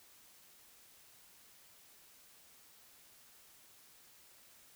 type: silence
effects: white hiss -62 dBFS RMS until 4.75 s